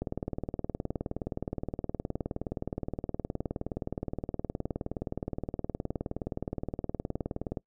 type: click train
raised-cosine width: 2 ms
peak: -19 dBFS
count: 146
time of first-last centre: 0.02-7.572 s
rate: 19.2 Hz
effects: noise-tail reverb RT60 0.1 s tail -24 dB re dry